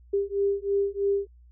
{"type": "beating tone pair", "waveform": "sine", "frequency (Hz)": [397.5, 400.6], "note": ["G4", "G4"], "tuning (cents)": [24, 38], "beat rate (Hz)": 3.1, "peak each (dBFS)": -26, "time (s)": [0.13, 1.27], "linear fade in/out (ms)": 10, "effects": ["added 60 Hz sine -50 dBFS peak until 1.51 s"]}